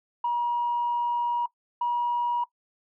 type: tone pair in turn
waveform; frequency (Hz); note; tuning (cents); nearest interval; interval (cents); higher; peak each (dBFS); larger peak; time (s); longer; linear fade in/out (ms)
sine; 956 / 959.7; A#5 / B5; +43 / -50; unison; 7; second; -22; neither; 0.24-1.46 / 1.81-2.44; first; 5
effects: noise-tail reverb RT60 0.1 s tail -20 dB re dry + tanh soft clip ceiling -19 dBFS